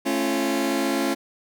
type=chord; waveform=sawtooth; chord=A augmented; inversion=none; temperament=just; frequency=220 / 275 / 343.8 Hz; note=A3 / C#4 / E#4; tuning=0 / -14 / -27 cents; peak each=-25 / -20 / -22 dBFS; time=0.05-1.15 s; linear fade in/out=20 ms; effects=none